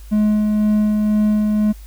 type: tone with tremolo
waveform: triangle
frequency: 211.7 Hz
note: G#3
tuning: 33 cents sharp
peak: -10 dBFS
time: 0.11-1.73 s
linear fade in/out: 20 ms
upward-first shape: sine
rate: 2 Hz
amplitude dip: 25%
effects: added 51 Hz sine -34 dBFS peak until 1.86 s + white hiss -49 dBFS RMS until 1.86 s